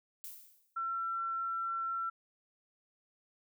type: noise with exponential decay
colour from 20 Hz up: violet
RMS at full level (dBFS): -43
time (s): 0.24-0.8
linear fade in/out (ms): 0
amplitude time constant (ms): 120
type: tone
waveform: sine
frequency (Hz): 1351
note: E6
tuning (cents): +42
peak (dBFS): -33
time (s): 0.76-2.1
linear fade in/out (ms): 10
effects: none